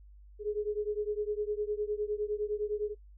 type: beating tone pair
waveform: sine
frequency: 415.3 / 425.1 Hz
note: G#4 / G#4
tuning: 0 / +40 cents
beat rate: 9.8 Hz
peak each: -33 / -34 dBFS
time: 0.39-2.95 s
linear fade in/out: 50 ms
effects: noise-tail reverb RT60 0.1 s tail -24 dB re dry + added 50 Hz sine -51 dBFS peak until 3.17 s